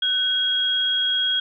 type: tone pair together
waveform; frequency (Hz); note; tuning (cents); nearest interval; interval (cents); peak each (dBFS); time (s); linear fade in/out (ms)
sine; 1510 / 3286; F#6 / G#7; +35 / -19; octave + minor second; 1346; -28 / -19; 0.02-1.4; 5
effects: none